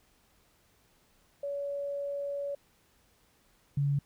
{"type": "tone pair in turn", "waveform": "sine", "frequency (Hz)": [566, 141.75], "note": ["C#5", "C#3"], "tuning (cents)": [36, 39], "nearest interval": "2 octaves", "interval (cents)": 2397, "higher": "first", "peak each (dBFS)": [-32, -25], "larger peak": "second", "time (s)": [[1.43, 2.55], [3.77, 3.99]], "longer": "first", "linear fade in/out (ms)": 5, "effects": ["pink hiss -67 dBFS RMS until 4.05 s"]}